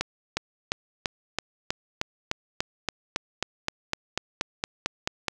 accelerating click train, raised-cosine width 0.2 ms, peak -8 dBFS, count 20, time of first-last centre 0.01-5.283 s, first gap 360 ms, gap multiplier 0.97, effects none

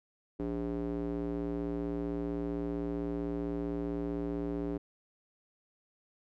square tone with band-pass filter, 57.8 Hz, A#1, 14 cents flat, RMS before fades -35 dBFS, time 0.39-4.78 s, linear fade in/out 10 ms, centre 340 Hz, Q 2.6, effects none

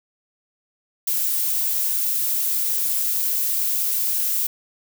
violet noise, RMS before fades -22 dBFS, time 1.07-4.47 s, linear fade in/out 5 ms, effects none

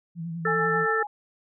sine tone with vibrato, 166.8 Hz, E3, 21 cents sharp, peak -30 dBFS, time 0.15-0.87 s, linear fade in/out 50 ms, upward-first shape sine, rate 10 Hz, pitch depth 47 cents each way
harmonic tone, 443.1 Hz, A4, 12 cents sharp, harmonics 1 / 3 / 4, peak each -26 / -26 / -26 dBFS, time 0.45-1.03 s, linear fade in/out 5 ms
sine tone with tremolo, 830.6 Hz, G#5, in tune, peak -29 dBFS, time 0.47-1.07 s, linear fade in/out 2 ms, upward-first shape sine, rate 7.6 Hz, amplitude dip 70%
effects none

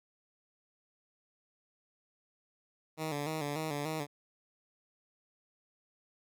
10% pulse tone with vibrato, 151.1 Hz, D3, 50 cents sharp, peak -26 dBFS, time 2.97-4.07 s, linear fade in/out 50 ms, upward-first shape square, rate 3.4 Hz, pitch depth 73 cents each way, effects none

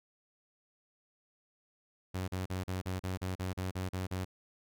sawtooth tone bursts, 92.8 Hz, F#2, 6 cents sharp, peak -30 dBFS, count 12, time 2.14-4.249 s, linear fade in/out 10 ms, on 140 ms, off 39 ms, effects none

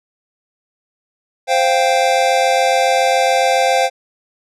square chord, C suspended fourth, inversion none, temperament just, 523.3 / 697.7 / 784.9 Hz, C5 / F5 / G5, 0 / -2 / +2 cents, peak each -17 dBFS, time 1.47-3.9 s, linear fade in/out 50 ms, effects low-pass 8000 Hz 12 dB/octave

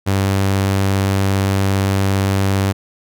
sawtooth tone, 97.5 Hz, G2, 9 cents flat, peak -10 dBFS, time 0.06-2.73 s, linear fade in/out 20 ms, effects none

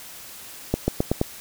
accelerating click train, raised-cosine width 2 ms, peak -6 dBFS, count 5, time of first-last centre 0.74-1.214 s, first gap 140 ms, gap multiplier 0.89, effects white hiss -41 dBFS RMS until 1.4 s

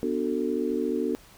sine chord, B minor seventh, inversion none, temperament just, 246.9 / 296.3 / 370.4 / 444.5 Hz, B3 / D4 / F#4 / A4, 0 / +15 / +2 / +18 cents, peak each -30 dBFS, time 0.03-1.15 s, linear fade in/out 0 ms, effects pink hiss -53 dBFS RMS until 1.37 s

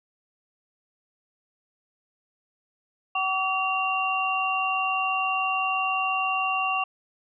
sine tone cluster, 758 / 1143 / 2766 Hz, F#5 / D6 / F7, +42 / -47 / -17 cents, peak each -28 / -27 / -27 dBFS, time 3.15-6.84 s, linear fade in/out 5 ms, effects none

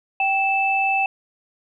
sine tone pair together, 779.7 / 2637 Hz, G5 / E7, -10 / 0 cents, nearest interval octave + major sixth, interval 2110 cents, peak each -20 / -20 dBFS, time 0.2-1.06 s, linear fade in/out 2 ms, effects none

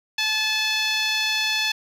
10% pulse tone with band-pass filter, 866 Hz, A5, 28 cents flat, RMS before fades -23 dBFS, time 0.18-1.72 s, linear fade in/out 5 ms, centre 3300 Hz, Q 0.88, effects none

